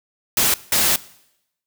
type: noise bursts at uneven times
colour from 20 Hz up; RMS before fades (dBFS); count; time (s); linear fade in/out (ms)
white; -17; 2; 0.37-0.54 / 0.72-0.96; 2
effects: noise-tail reverb RT60 0.8 s tail -20 dB re dry